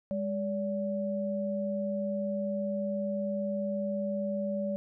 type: tone pair together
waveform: sine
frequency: 203.1 / 574.5 Hz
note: G#3 / D5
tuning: -38 / -38 cents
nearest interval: octave + tritone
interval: 1800 cents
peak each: -32 / -32 dBFS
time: 0.11-4.76 s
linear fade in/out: 0 ms
effects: none